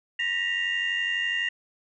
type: tone cluster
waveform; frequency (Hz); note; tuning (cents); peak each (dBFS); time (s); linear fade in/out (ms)
sine; 1849 / 1941 / 2796; A#6 / B6 / F7; -15 / -31 / +1; -28; 0.19-1.49; 5
effects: tanh soft clip ceiling -18 dBFS